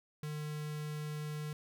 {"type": "tone with notch filter", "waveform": "square", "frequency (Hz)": 150.9, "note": "D3", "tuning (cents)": 47, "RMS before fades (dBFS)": -40, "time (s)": [0.23, 1.53], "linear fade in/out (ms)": 2, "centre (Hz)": 680, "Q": 1.7, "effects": []}